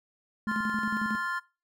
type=tone with tremolo; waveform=sine; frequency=216.5 Hz; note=A3; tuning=28 cents flat; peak=-28 dBFS; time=0.47-1.16 s; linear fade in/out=0 ms; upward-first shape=square; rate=11 Hz; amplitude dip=70%
type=chord; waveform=triangle; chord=F major; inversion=second; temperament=just; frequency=1047.7 / 1396.9 / 1746.1 Hz; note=C6 / F6 / A6; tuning=+2 / 0 / -14 cents; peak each=-32 dBFS; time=0.47-1.4 s; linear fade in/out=20 ms
effects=noise-tail reverb RT60 0.3 s tail -20 dB re dry